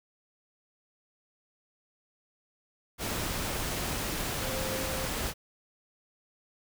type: tone in noise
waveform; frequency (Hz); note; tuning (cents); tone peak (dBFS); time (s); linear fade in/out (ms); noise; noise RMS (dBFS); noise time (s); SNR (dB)
sine; 525; C5; +6; -37; 4.39-5.09; 50; pink; -33; 2.98-5.34; -7
effects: none